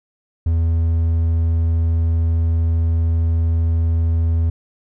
triangle tone, 82.41 Hz, E2, in tune, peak -12 dBFS, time 0.46-4.5 s, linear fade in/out 5 ms, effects none

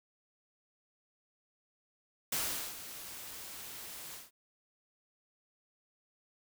white noise with ADSR envelope, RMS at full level -33 dBFS, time 2.32-4.31 s, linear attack 5 ms, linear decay 420 ms, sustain -13 dB, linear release 170 ms, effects none

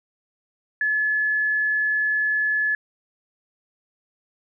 sine tone, 1715 Hz, A6, 45 cents flat, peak -19 dBFS, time 0.81-2.75 s, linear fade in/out 2 ms, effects none

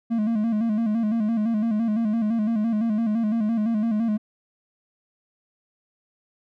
triangle tone with vibrato, 220.8 Hz, A3, 6 cents sharp, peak -18 dBFS, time 0.1-4.18 s, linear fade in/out 20 ms, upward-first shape square, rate 5.9 Hz, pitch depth 74 cents each way, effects none

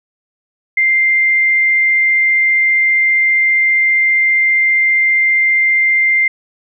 sine tone, 2095 Hz, C7, 2 cents sharp, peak -9 dBFS, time 0.77-6.28 s, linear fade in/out 5 ms, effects none

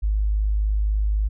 sine tone, 51.9 Hz, G#1, in tune, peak -18 dBFS, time 0.02-1.29 s, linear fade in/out 20 ms, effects none

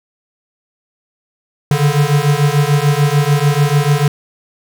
square beating tone pair, 141.9 / 148.7 Hz, C#3 / D3, +41 / +22 cents, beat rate 6.8 Hz, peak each -14 dBFS, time 1.71-4.08 s, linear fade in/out 2 ms, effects none

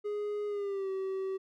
triangle tone with pitch glide, 415.3 to 383 Hz, G#4 to G4, 0 to -40 cents, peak -30 dBFS, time 0.04-1.38 s, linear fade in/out 20 ms, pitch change -140 cents, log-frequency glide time 0.47-0.9 s, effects none

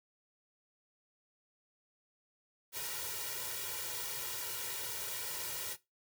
white noise with comb filter, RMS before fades -40 dBFS, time 2.72-5.77 s, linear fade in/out 50 ms, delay 2.1 ms, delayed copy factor +0.95, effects noise-tail reverb RT60 0.2 s tail -17 dB re dry + high-pass 80 Hz 12 dB/octave

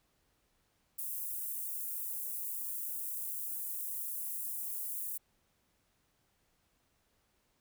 white high-pass noise, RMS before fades -39 dBFS, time 0.98-5.18 s, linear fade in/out 10 ms, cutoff 9900 Hz, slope 24 dB/octave, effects pink hiss -75 dBFS RMS until 7.6 s

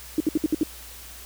sine tone bursts, 310 Hz, D#4, 6 cents flat, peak -17 dBFS, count 6, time 0.18-0.633 s, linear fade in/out 2 ms, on 23 ms, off 63 ms, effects added 60 Hz sine -46 dBFS peak until 1.25 s + white hiss -43 dBFS RMS until 1.25 s

